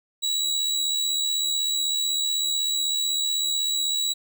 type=tone with amplitude modulation; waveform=30% pulse; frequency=3899 Hz; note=B7; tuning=23 cents flat; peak=-18 dBFS; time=0.22-4.14 s; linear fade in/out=20 ms; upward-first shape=sine; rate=76 Hz; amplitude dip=45%; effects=none